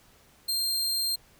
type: tone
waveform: sawtooth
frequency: 4186 Hz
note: C8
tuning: in tune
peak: -23 dBFS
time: 0.48-1.16 s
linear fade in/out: 10 ms
effects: pink hiss -59 dBFS RMS until 1.39 s